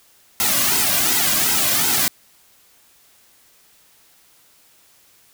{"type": "noise with flanger", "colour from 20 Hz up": "white", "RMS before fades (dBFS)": -18, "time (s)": [0.4, 2.08], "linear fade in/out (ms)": 0, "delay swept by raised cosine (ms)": [1.7, 2.3], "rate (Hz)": 2.7, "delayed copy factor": -0.8, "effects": ["white hiss -54 dBFS RMS until 5.33 s"]}